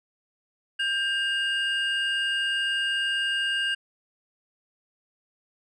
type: tone pair together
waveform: triangle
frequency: 1592 / 2837 Hz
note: G6 / F7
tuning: +26 / +27 cents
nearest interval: minor seventh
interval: 1001 cents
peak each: -25 dBFS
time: 0.79-3.75 s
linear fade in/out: 10 ms
effects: resampled to 24000 Hz

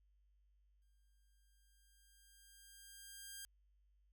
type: tone with exponential growth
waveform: 5% pulse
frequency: 1600 Hz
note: G6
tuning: 35 cents sharp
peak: -37 dBFS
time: 0.82-3.45 s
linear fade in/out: 0 ms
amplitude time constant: 570 ms
effects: added 50 Hz sine -70 dBFS peak until 4.12 s

